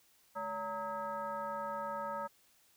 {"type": "tone with frequency modulation", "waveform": "sine", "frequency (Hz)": 923, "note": "A#5", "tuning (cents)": -17, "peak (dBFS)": -36, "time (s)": [0.35, 2.28], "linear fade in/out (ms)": 20, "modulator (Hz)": 355, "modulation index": 1.3, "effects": ["white hiss -68 dBFS RMS until 2.76 s"]}